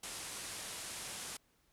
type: low-pass noise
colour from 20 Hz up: white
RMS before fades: -45 dBFS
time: 0.03-1.37 s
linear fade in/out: 5 ms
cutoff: 11000 Hz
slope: 48 dB/octave
effects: pink hiss -73 dBFS RMS until 1.72 s

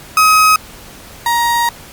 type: tone pair in turn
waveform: 35% pulse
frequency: 1267 / 942.2 Hz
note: D#6 / A#5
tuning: +31 / +18 cents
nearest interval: perfect fourth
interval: 513 cents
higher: first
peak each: -5 / -10 dBFS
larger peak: first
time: 0.17-0.56 / 1.26-1.69 s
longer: second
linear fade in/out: 2 ms
effects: pink hiss -36 dBFS RMS until 1.92 s + Opus 48 kbps

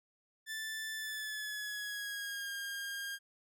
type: tone with pitch glide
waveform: sawtooth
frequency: 1760 to 1613.9 Hz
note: A6 to G6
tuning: 0 to +50 cents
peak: -35 dBFS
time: 0.46-3.19 s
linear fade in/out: 50 ms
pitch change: -150 cents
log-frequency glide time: 0.95-2.51 s
effects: none

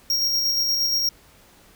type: tone with tremolo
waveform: square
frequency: 5588 Hz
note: F8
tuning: in tune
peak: -19 dBFS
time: 0.1-1.09 s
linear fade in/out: 2 ms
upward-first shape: square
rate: 8.5 Hz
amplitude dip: 25%
effects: pink hiss -53 dBFS RMS until 1.75 s

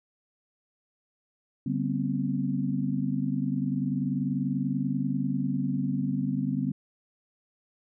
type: tone cluster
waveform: sine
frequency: 143 / 192.9 / 243.4 / 263.7 Hz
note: D3 / G3 / B3 / C4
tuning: -46 / -28 / -25 / +14 cents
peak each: -31 dBFS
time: 1.66-6.72 s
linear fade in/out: 5 ms
effects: none

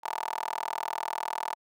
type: tone with high-pass filter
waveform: 15% pulse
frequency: 40.02 Hz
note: D#1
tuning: 50 cents sharp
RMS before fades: -34 dBFS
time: 0.03-1.55 s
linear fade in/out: 20 ms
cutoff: 870 Hz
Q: 7
effects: none

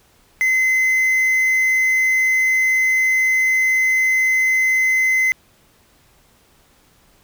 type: tone with quantisation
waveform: triangle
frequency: 2051 Hz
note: C7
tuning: 35 cents flat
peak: -12 dBFS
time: 0.41-5.32 s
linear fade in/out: 0 ms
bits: 6
effects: pink hiss -55 dBFS RMS until 7.23 s

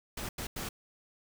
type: noise bursts at uneven times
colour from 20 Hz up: pink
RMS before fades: -38 dBFS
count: 3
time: 0.17-0.29 / 0.38-0.47 / 0.56-0.69 s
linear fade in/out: 5 ms
effects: none

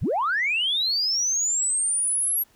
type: linear sweep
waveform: sine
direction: up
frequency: 37 to 11610 Hz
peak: -20 dBFS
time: 0.01-2.44 s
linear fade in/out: 20 ms
effects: tanh soft clip ceiling -16 dBFS + pink hiss -60 dBFS RMS until 2.55 s

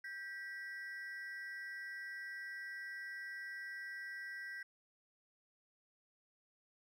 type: ring-modulated tone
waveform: triangle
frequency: 1760 Hz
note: A6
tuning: in tune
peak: -39 dBFS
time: 0.04-4.63 s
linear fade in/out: 5 ms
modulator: 180 Hz
effects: none

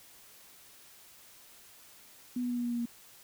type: tone with pitch steps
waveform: sine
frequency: 246.9 / 245.1 / 243.2 / 241.4 / 239.6 / 237.8 / 236 Hz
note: B3 / B3 / B3 / B3 / A#3 / A#3 / A#3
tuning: 0 / -13 / -26 / -39 / +48 / +35 / +22 cents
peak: -30 dBFS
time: 2.36-2.857 s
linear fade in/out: 5 ms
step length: 71 ms
effects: white hiss -56 dBFS RMS until 3.23 s

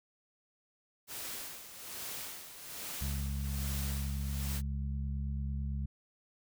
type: noise with tremolo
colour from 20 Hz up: white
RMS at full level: -41 dBFS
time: 1.07-4.62 s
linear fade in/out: 50 ms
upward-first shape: sine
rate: 1.2 Hz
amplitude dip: 65%
type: harmonic tone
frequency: 69 Hz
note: C#2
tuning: 7 cents flat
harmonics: 1 / 2 / 3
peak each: -34 / -40 / -44 dBFS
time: 3.01-5.86 s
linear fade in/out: 5 ms
effects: none

